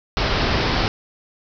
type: low-pass noise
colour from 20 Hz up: pink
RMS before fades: -20 dBFS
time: 0.17-0.88 s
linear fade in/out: 0 ms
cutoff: 5400 Hz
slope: 96 dB/octave
effects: none